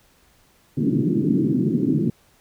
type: band-pass noise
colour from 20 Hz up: white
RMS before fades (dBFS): -20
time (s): 0.77-2.1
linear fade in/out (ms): 5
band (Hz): 130 to 340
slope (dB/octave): 48
effects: pink hiss -58 dBFS RMS until 2.4 s